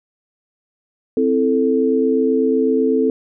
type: chord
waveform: sine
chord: A minor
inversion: first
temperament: equal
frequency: 261.6 / 329.6 / 440 Hz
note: C4 / E4 / A4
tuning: 0 / 0 / 0 cents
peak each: -17 / -22 / -16 dBFS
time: 1.17-3.1 s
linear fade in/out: 2 ms
effects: none